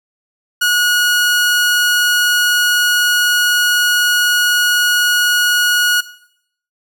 sawtooth tone, 1452 Hz, F#6, 33 cents flat, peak -8 dBFS, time 0.61-6.01 s, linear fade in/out 10 ms, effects noise-tail reverb RT60 0.7 s tail -17 dB re dry

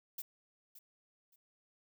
violet noise with echo, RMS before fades -42 dBFS, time 0.18-0.22 s, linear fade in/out 5 ms, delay 570 ms, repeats 2, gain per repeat -13 dB, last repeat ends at 1.36 s, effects none

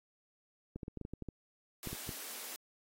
clicks, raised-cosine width 3 ms, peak -29 dBFS, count 12, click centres 0.76 / 0.832 / 0.881 / 0.973 / 1.013 / 1.051 / 1.136 / 1.223 / 1.287 / 1.873 / 1.93 / 2.092 s
white high-pass noise, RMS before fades -45 dBFS, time 1.83-2.56 s, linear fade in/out 0 ms, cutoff 210 Hz, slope 96 dB/octave
effects AAC 48 kbps

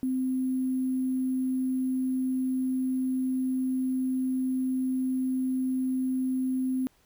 sine tone with sample-and-hold, 259.1 Hz, C4, 17 cents flat, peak -25 dBFS, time 0.03-6.87 s, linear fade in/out 0 ms, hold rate 11025 Hz, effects pink hiss -65 dBFS RMS until 7.05 s

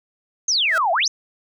sine exponential two-way sweep, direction down then up, 6590 to 642 to 6590 Hz, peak -16 dBFS, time 0.48-1.08 s, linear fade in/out 5 ms, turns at 0.92 s
sawtooth tone with exponential growth, 648 Hz, E5, 30 cents flat, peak -18 dBFS, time 0.64-0.78 s, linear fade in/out 2 ms, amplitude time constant 30 ms
effects none

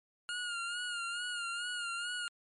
25% pulse tone with vibrato, 1420 Hz, F6, 28 cents sharp, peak -32 dBFS, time 0.29-2.28 s, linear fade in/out 0 ms, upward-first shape sine, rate 2.3 Hz, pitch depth 50 cents each way, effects MP3 48 kbps

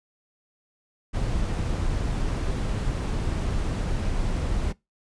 brown noise, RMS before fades -26 dBFS, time 1.13-4.73 s, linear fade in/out 20 ms, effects noise-tail reverb RT60 0.2 s tail -22 dB re dry + resampled to 22050 Hz

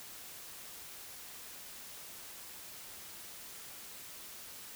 silence, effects white hiss -49 dBFS RMS until 4.75 s

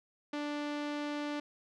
sawtooth tone with low-pass filter, 293.7 Hz, D4, in tune, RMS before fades -37 dBFS, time 0.33-1.4 s, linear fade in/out 5 ms, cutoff 4200 Hz, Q 0.88, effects none

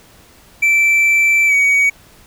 triangle tone with pitch glide, 2332 to 2255 Hz, D7 to C#7, -13 to +29 cents, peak -8 dBFS, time 0.62-1.9 s, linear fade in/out 10 ms, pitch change -58 cents, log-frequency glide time 1.47-1.53 s, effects pink hiss -46 dBFS RMS until 2.26 s

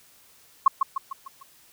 sine tone with echo, 1086 Hz, C#6, 36 cents flat, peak -11 dBFS, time 0.66-0.68 s, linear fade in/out 5 ms, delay 150 ms, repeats 5, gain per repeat -6 dB, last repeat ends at 1.43 s, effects white hiss -56 dBFS RMS until 1.72 s

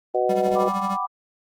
harmonic tone, 124 Hz, B2, 7 cents sharp, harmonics 3 / 4 / 5 / 6, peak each -24 / -24 / -24 / -24 dBFS, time 0.14-0.69 s, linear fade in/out 10 ms
square tone with tremolo, 195.2 Hz, G3, 7 cents flat, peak -25 dBFS, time 0.29-0.97 s, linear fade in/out 5 ms, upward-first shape triangle, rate 13 Hz, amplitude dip 85%
sine chord, G major seventh, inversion third, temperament equal, 740 / 784 / 987.8 / 1174.7 Hz, F#5 / G5 / B5 / D6, 0 / 0 / 0 / 0 cents, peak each -31 / -32 / -28 / -26 dBFS, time 0.55-1.07 s, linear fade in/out 20 ms
effects Opus 24 kbps

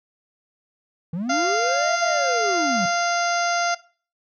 triangle linear two-way sweep, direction up then down, 155.56 to 698.5 to 169.7 Hz, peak -22 dBFS, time 1.13-2.86 s, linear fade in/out 5 ms, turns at 1.99 s
harmonic tone, 694 Hz, F5, 11 cents flat, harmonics 1 / 2 / 3 / 4 / 5 / 6 / 7 / 8 / 9, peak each -22 / -24 / -31 / -36 / -38 / -39 / -33 / -38 / -32 dBFS, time 1.29-3.75 s, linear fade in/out 10 ms
effects noise-tail reverb RT60 0.4 s tail -19 dB re dry

